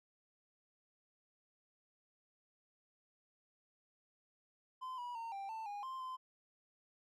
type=tone with pitch steps; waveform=triangle; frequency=1027 / 972 / 916 / 788 / 889 / 818 / 1048 / 1032 Hz; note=C6 / B5 / A#5 / G5 / A5 / G#5 / C6 / C6; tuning=-33 / -28 / -31 / +9 / +18 / -26 / +2 / -24 cents; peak=-40 dBFS; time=4.81-6.17 s; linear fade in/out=20 ms; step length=170 ms; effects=none